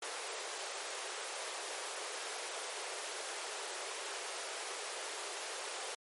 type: high-pass noise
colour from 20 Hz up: pink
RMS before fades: -42 dBFS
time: 0.02-5.95 s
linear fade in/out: 5 ms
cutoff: 390 Hz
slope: 48 dB/octave
effects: MP3 48 kbps